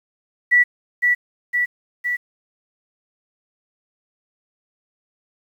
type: tone with echo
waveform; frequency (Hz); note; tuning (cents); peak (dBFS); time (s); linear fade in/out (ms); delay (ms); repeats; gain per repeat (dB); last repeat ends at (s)
sine; 1950; B6; -23; -10; 0.51-0.64; 20; 510; 3; -3; 2.17
effects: 8-bit